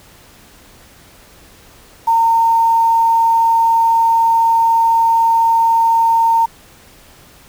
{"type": "tone with quantisation", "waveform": "sine", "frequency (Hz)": 914, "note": "A#5", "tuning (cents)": -34, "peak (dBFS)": -9, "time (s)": [2.07, 6.46], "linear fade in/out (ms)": 10, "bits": 6, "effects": ["pink hiss -44 dBFS RMS until 7.48 s"]}